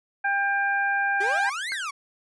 harmonic tone, 797 Hz, G5, 28 cents sharp, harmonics 1 / 2 / 3, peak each -26 / -23 / -35 dBFS, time 0.24-1.5 s, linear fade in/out 10 ms
30% pulse exponential two-way sweep, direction up then down, 371.4 to 2217 to 1084 Hz, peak -26 dBFS, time 1.2-1.91 s, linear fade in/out 10 ms, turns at 1.71 s
triangle tone with exponential decay, 1583 Hz, G6, 17 cents sharp, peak -24 dBFS, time 1.72-1.88 s, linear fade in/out 0 ms, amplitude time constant 33 ms
effects resampled to 22050 Hz

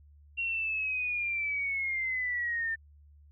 sine linear sweep, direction down, 2754 to 1787 Hz, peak -29 dBFS, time 0.37-2.76 s, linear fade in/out 20 ms, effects added 73 Hz sine -54 dBFS peak until 3.31 s

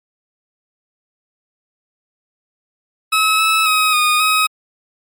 20% pulse tone with pitch steps, 1288 / 1303 / 1266 / 1231 / 1266 Hz, E6 / E6 / D#6 / D#6 / D#6, -41 / -20 / +30 / -19 / +30 cents, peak -7 dBFS, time 3.12-4.47 s, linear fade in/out 10 ms, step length 270 ms, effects MP3 64 kbps

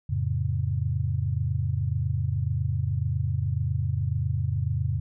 sine chord, F augmented, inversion none, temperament just, 87.31 / 109.13 / 136.42 Hz, F2 / A2 / C#3, 0 / -14 / -27 cents, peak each -28 dBFS, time 0.09-5 s, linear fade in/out 10 ms, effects none

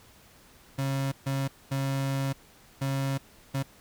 35% pulse tone bursts at uneven times, 136.3 Hz, C#3, 29 cents flat, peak -25 dBFS, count 5, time 0.78-1.12 / 1.26-1.48 / 1.71-2.33 / 2.81-3.18 / 3.54-3.63 s, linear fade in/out 10 ms, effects pink hiss -56 dBFS RMS until 3.8 s

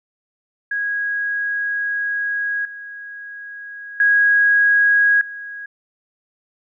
sine tone with level steps, 1650 Hz, G#6, 12 cents flat, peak -19 / -31 / -11 / -29 dBFS, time 0.71-5.66 s, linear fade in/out 5 ms, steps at 2.65 / 4 / 5.21 s, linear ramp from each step 2 ms, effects none

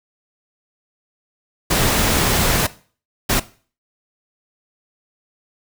pink noise bursts at uneven times, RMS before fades -17 dBFS, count 2, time 1.7-2.67 / 3.29-3.4 s, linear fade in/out 10 ms, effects noise-tail reverb RT60 0.4 s tail -17 dB re dry

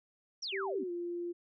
sine exponential sweep, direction down, 6000 to 224.9 Hz, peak -36 dBFS, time 0.42-0.84 s, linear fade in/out 10 ms
sine tone with pitch glide, 389.9 to 347.4 Hz, G4 to F4, -9 to -9 cents, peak -35 dBFS, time 0.52-1.33 s, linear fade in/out 20 ms, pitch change -200 cents, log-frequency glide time 0.8-0.91 s
effects none

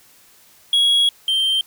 triangle tone pair in turn, 3322 / 3142 Hz, G#7 / G7, 0 / +3 cents, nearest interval minor second, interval 97 cents, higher first, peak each -11 / -14 dBFS, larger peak first, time 0.73-1.09 / 1.28-1.61 s, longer first, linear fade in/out 2 ms, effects white hiss -51 dBFS RMS until 1.66 s

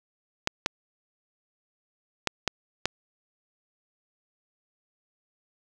clicks, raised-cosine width 0.2 ms, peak -6 dBFS, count 5, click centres 0.474 / 0.661 / 2.273 / 2.477 / 2.856 s, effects none

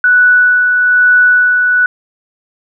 sine tone with tremolo, 1480 Hz, F#6, in tune, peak -4 dBFS, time 0.04-1.86 s, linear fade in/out 2 ms, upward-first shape sine, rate 1.1 Hz, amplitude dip 35%, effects none

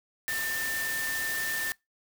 sine tone in noise, 1791 Hz, A6, 30 cents sharp, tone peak -30 dBFS, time 0.28-1.72 s, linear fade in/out 0 ms, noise white, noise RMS -35 dBFS, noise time 0.28-1.72 s, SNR +2 dB, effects noise-tail reverb RT60 0.2 s tail -24 dB re dry

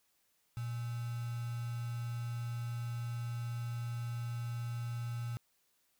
sine tone with quantisation, 118.6 Hz, A#2, 30 cents sharp, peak -36 dBFS, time 0.57-5.37 s, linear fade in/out 0 ms, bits 8, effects white hiss -75 dBFS RMS until 5.99 s

